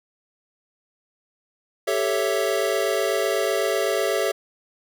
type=chord; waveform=square; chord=A dominant seventh; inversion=third; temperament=equal; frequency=392 / 440 / 554.4 / 659.3 Hz; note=G4 / A4 / C#5 / E5; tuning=0 / 0 / 0 / 0 cents; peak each=-27 dBFS; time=1.87-4.32 s; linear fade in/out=10 ms; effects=none